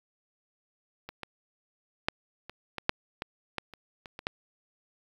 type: clicks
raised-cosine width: 0.3 ms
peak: -24 / -21 / -9 / -25 / -18 / -6 / -17 / -15 / -29 / -27 / -24 / -13 dBFS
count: 12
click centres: 1.09 / 1.233 / 2.085 / 2.496 / 2.783 / 2.894 / 3.221 / 3.583 / 3.737 / 4.058 / 4.191 / 4.269 s
effects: 8-bit